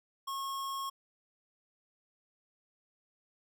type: tone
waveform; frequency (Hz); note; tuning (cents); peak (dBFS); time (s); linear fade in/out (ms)
square; 1089; C#6; -31; -36; 0.27-0.9; 10
effects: none